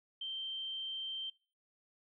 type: tone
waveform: sine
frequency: 3133 Hz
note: G7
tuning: 2 cents flat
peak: -38 dBFS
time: 0.21-1.3 s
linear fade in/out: 5 ms
effects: noise-tail reverb RT60 0.4 s tail -25 dB re dry